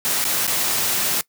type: noise with dropouts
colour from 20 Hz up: white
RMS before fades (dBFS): -21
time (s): 0.05-1.21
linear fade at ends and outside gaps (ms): 0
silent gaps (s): 0.242-0.251 / 0.468-0.477
effects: noise-tail reverb RT60 0.1 s tail -20 dB re dry + high-pass 100 Hz 12 dB/octave

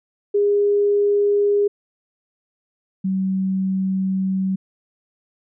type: tone pair in turn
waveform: sine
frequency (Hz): 408.3 / 190.15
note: G#4 / F#3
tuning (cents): -29 / +48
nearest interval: octave + minor second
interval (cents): 1323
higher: first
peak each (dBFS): -14 / -18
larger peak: first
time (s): 0.34-1.68 / 3.04-4.56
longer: second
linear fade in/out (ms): 10
effects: none

